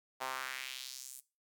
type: tone with high-pass filter sweep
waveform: sawtooth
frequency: 130.81 Hz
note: C3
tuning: in tune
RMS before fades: -43 dBFS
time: 0.2-1.21 s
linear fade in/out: 20 ms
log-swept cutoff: 790 to 9800 Hz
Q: 1.9
effects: noise-tail reverb RT60 0.3 s tail -19 dB re dry